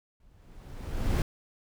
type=noise with exponential growth; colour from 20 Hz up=brown; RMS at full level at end=-22 dBFS; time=0.2-1.22 s; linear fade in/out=2 ms; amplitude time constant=220 ms; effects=none